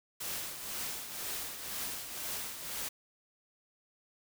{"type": "noise with tremolo", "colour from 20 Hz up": "white", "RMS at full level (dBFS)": -37, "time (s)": [0.2, 2.89], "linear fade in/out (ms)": 10, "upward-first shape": "triangle", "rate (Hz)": 2, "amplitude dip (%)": 60, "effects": []}